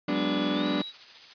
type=chord; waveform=35% pulse; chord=G# half-diminished seventh; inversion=third; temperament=equal with one note detuned; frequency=185 / 205.7 / 246.9 / 293.7 Hz; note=F#3 / G#3 / B3 / D4; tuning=0 / -16 / 0 / 0 cents; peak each=-31 / -31 / -31 / -26 dBFS; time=0.08-0.82 s; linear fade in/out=5 ms
type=tone with pitch glide; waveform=sine; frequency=3408 to 3870 Hz; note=G#7 to B7; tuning=+44 to -36 cents; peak=-36 dBFS; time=0.13-0.93 s; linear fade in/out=50 ms; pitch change=+220 cents; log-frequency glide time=0.54-0.66 s
type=noise with tremolo; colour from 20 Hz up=blue; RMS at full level=-40 dBFS; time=0.65-1.34 s; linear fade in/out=10 ms; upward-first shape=square; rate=14 Hz; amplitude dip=30%
effects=resampled to 11025 Hz